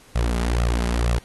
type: tone with flanger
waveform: sawtooth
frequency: 58.7 Hz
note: A#1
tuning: 13 cents sharp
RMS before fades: -21 dBFS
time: 0.15-1.19 s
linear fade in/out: 10 ms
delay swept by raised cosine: 1.5 to 5 ms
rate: 2.1 Hz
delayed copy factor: +0.7
effects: pink hiss -51 dBFS RMS until 1.24 s + AAC 32 kbps